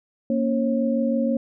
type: tone cluster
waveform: sine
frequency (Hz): 234.3 / 280.5 / 542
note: A#3 / C#4 / C#5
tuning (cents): +9 / +21 / -39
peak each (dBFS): -21 / -27 / -25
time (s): 0.3-1.37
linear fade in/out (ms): 2
effects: none